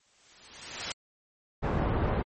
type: noise with exponential growth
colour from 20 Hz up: white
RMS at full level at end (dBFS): -29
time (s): 0-0.92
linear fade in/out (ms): 2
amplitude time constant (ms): 200
type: low-pass noise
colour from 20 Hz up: pink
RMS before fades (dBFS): -28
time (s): 1.62-2.23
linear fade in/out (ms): 20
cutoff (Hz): 1100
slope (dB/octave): 12
effects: MP3 32 kbps